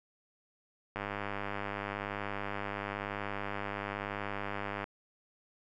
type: click train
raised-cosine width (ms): 0.5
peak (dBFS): -21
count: 393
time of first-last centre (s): 0.96-4.841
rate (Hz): 101
effects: none